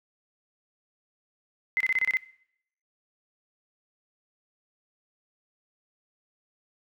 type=tone bursts; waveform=sine; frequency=2054 Hz; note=C7; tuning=33 cents flat; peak=-21 dBFS; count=7; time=1.77-2.17 s; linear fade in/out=0 ms; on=34 ms; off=27 ms; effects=noise-tail reverb RT60 0.7 s tail -21 dB re dry